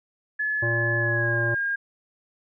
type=tone with pitch glide; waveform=sine; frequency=1714 to 1617.8 Hz; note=A6 to G#6; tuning=-46 to -46 cents; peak=-23 dBFS; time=0.39-1.76 s; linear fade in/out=10 ms; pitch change=-100 cents; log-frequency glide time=0.98-1.4 s
type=harmonic tone; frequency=116.54 Hz; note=A#2; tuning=in tune; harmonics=1 / 3 / 5 / 7 / 9; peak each=-26 / -31 / -31 / -42 / -40 dBFS; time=0.62-1.55 s; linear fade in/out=10 ms
effects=none